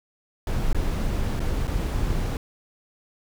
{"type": "noise with dropouts", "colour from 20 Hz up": "brown", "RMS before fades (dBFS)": -24, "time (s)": [0.47, 2.37], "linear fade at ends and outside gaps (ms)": 2, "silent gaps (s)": [[0.73, 0.746], [1.395, 1.402], [1.672, 1.677]], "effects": []}